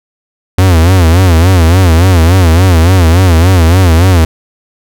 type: tone with vibrato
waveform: 45% pulse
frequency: 87.31 Hz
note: F2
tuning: in tune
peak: -3 dBFS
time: 0.58-4.25 s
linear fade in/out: 5 ms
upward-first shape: sine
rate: 3.5 Hz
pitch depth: 150 cents each way
effects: none